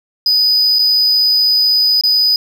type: tone with dropouts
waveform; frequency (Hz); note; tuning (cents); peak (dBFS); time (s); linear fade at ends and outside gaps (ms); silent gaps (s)
triangle; 4978; D#8; 0; -8; 0.26-2.36; 2; 0.787-0.791 / 2.011-2.036
effects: 7-bit